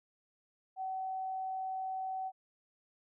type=tone; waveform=sine; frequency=758 Hz; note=F#5; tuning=42 cents sharp; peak=-35 dBFS; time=0.76-2.32 s; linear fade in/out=50 ms; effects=none